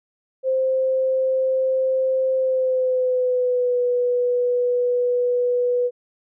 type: tone with pitch glide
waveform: sine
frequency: 523.3 to 491.1 Hz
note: C5 to B4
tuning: 0 to -10 cents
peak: -17 dBFS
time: 0.43-5.91 s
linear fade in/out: 50 ms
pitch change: -110 cents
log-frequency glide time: 2.36-3.8 s
effects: none